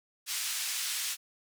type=band-pass noise; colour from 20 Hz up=white; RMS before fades=-34 dBFS; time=0.26-1.17 s; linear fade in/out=50 ms; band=1900 to 9400 Hz; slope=12 dB/octave; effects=none